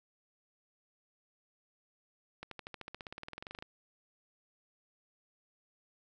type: accelerating click train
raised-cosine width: 0.3 ms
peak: -27 dBFS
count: 22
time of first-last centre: 2.43-3.625 s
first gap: 83 ms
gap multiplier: 0.96
effects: none